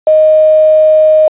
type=tone with quantisation; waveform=sine; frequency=622.3 Hz; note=D#5; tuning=in tune; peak=-3 dBFS; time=0.07-1.28 s; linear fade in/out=2 ms; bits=5; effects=resampled to 8000 Hz